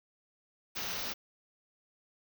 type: band-stop noise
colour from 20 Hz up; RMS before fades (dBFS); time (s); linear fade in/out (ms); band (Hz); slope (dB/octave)
white; -37; 0.75-1.14; 20; 6400 to 15000; 96
effects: none